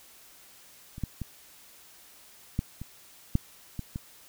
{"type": "clicks", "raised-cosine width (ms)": 5, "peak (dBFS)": [-28, -17, -21, -14, -25, -10, -21, -21], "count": 8, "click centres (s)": [0.981, 1.037, 1.217, 2.591, 2.816, 3.354, 3.793, 3.959], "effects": ["white hiss -54 dBFS RMS until 4.28 s"]}